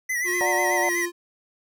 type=tone with vibrato; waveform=square; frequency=1967 Hz; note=B6; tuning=7 cents flat; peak=-24 dBFS; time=0.09-1.06 s; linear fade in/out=10 ms; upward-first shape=sine; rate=8.1 Hz; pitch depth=68 cents each way
type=tone with pitch glide; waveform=square; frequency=357 to 347.8 Hz; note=F4 to F4; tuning=+38 to -7 cents; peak=-28 dBFS; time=0.24-1.12 s; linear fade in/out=50 ms; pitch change=-45 cents; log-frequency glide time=0.65-0.95 s
type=chord; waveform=sine; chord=D augmented; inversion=none; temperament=just; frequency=587.3 / 734.2 / 917.7 Hz; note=D5 / F#5 / A#5; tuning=0 / -14 / -27 cents; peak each=-27 dBFS; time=0.41-0.89 s; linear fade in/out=0 ms
effects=none